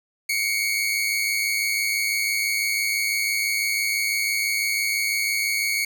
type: tone pair together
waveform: sawtooth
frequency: 2154 / 2260 Hz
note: C7 / C#7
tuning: +50 / +33 cents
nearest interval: minor second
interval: 83 cents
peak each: -21 dBFS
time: 0.29-5.85 s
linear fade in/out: 5 ms
effects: none